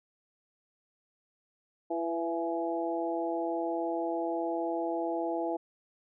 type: harmonic tone with a mistuned harmonic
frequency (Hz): 167.5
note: E3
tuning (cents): +28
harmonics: 2 / 3 / 4 / 5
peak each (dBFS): -33 / -37 / -34 / -37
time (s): 1.9-5.57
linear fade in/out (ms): 10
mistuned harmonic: 3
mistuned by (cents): -22
effects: none